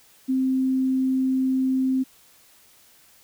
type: tone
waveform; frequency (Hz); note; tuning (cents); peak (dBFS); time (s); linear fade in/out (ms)
sine; 261.6; C4; 0; -19; 0.28-2.04; 20
effects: white hiss -55 dBFS RMS until 3.23 s